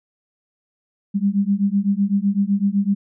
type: beating tone pair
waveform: sine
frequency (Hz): 196 / 203.9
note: G3 / G#3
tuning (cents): 0 / -32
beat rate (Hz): 7.9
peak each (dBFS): -19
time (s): 1.14-2.95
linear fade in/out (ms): 20
effects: none